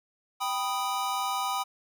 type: chord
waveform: square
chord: G augmented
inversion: none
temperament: equal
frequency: 784 / 987.8 / 1244.5 Hz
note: G5 / B5 / D#6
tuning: 0 / 0 / 0 cents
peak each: -33 dBFS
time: 0.4-1.64 s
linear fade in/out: 20 ms
effects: none